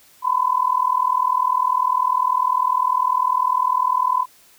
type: tone with amplitude modulation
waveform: sine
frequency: 1010 Hz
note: B5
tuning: 39 cents sharp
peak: -12 dBFS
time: 0.22-4.26 s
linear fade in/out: 50 ms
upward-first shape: sine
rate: 40 Hz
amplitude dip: 90%
effects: white hiss -52 dBFS RMS until 4.58 s